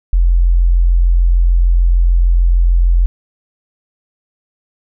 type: tone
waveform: sine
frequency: 43.35 Hz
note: F1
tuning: 12 cents flat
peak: -7 dBFS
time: 0.13-3.06 s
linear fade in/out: 0 ms
effects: none